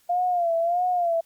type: tone with vibrato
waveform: sine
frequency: 695 Hz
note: F5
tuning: 9 cents flat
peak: -20 dBFS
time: 0.09-1.21 s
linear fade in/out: 10 ms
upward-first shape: sine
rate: 1.6 Hz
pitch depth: 81 cents each way
effects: white hiss -62 dBFS RMS until 1.25 s + Opus 48 kbps

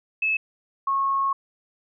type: tone pair in turn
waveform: sine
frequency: 2600 / 1093.2 Hz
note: E7 / C#6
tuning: -24 / -24 cents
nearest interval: octave + minor third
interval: 1500 cents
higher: first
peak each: -20 dBFS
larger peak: neither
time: 0.22-0.37 / 0.87-1.33 s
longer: second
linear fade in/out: 5 ms
effects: none

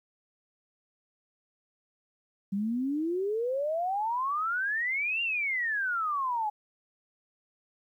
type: exponential two-way sweep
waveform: sine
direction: up then down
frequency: 191.7 to 2814 to 824 Hz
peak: -27 dBFS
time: 2.52-6.5 s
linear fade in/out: 10 ms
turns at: 5.22 s
effects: 11-bit

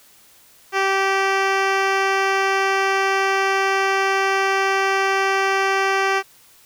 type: tone with low-pass filter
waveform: 10% pulse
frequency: 388.3 Hz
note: G4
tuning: 16 cents flat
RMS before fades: -19 dBFS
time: 0.72-6.23 s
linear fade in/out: 50 ms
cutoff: 4300 Hz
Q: 0.81
effects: white hiss -51 dBFS RMS until 6.65 s

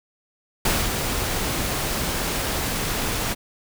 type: noise with ADSR envelope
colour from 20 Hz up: pink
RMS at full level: -20 dBFS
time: 0.65-3.35 s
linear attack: 5 ms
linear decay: 230 ms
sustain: -5 dB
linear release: 29 ms
effects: none

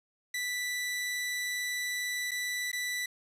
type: tone with dropouts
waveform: sawtooth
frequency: 1975.5 Hz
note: B6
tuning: in tune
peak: -28 dBFS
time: 0.34-3.06 s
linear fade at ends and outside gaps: 5 ms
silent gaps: 2.31-2.315 / 2.717-2.729 s
effects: resampled to 32000 Hz + 9-bit

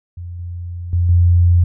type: tone with level steps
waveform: sine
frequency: 87.31 Hz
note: F2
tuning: in tune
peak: -26 / -24 / -12 / -8 dBFS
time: 0.17-1.64 s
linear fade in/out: 5 ms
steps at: 0.39 / 0.93 / 1.09 s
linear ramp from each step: 2 ms
effects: none

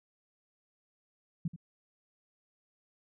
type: tone with echo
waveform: sine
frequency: 166.6 Hz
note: E3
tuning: 19 cents sharp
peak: -29 dBFS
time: 1.45-1.48 s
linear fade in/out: 5 ms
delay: 82 ms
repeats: 1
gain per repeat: -12 dB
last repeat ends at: 1.562 s
effects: none

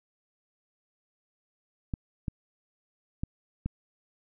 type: clicks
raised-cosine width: 5 ms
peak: -18 dBFS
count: 4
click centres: 1.938 / 2.282 / 3.235 / 3.66 s
effects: none

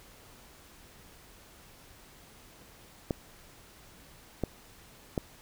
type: clicks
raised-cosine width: 2 ms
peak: -15 dBFS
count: 3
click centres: 3.108 / 4.437 / 5.178 s
effects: pink hiss -55 dBFS RMS until 5.41 s

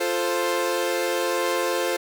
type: chord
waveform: sawtooth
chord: F major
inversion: none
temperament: equal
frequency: 349.2 / 440 / 523.3 Hz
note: F4 / A4 / C5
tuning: 0 / 0 / 0 cents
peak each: -23 / -25 / -21 dBFS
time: 0-1.97 s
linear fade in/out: 10 ms
effects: none

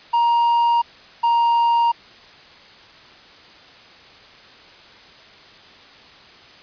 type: tone pair in turn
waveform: triangle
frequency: 940 / 936.1 Hz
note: A#5 / A#5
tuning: +14 / +7 cents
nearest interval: unison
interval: 7 cents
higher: first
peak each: -12 dBFS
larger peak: neither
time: 0.13-0.82 / 1.23-1.92 s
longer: neither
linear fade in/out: 10 ms
effects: white hiss -45 dBFS RMS until 6.62 s + resampled to 11025 Hz

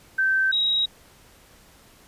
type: tone pair in turn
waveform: sine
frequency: 1551 / 3817 Hz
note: G6 / A#7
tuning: -19 / +40 cents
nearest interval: octave + major third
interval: 1559 cents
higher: second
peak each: -18 / -19 dBFS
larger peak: first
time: 0.18-0.52 / 0.52-0.86 s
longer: neither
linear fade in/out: 10 ms
effects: pink hiss -53 dBFS RMS until 2.07 s + resampled to 32000 Hz

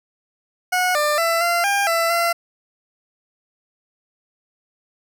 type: tone with pitch steps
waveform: 20% pulse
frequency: 730 / 596 / 668 / 689 / 802 / 668 / 682 Hz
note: F#5 / D5 / E5 / F5 / G5 / E5 / F5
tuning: -24 / +25 / +23 / -24 / +39 / +23 / -41 cents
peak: -12 dBFS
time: 0.72-2.33 s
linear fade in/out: 10 ms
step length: 230 ms
effects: none

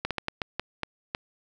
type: slowing click train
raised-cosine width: 0.3 ms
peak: -12 dBFS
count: 8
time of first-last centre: 0.05-1.149 s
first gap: 57 ms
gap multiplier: 1.33
effects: none

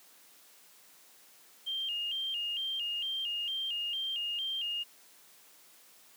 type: tone with vibrato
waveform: sine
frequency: 3000 Hz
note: F#7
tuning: 23 cents sharp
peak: -32 dBFS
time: 1.66-4.84 s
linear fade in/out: 20 ms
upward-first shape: square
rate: 2.2 Hz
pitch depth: 94 cents each way
effects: white hiss -59 dBFS RMS until 6.16 s + high-pass 200 Hz 12 dB/octave

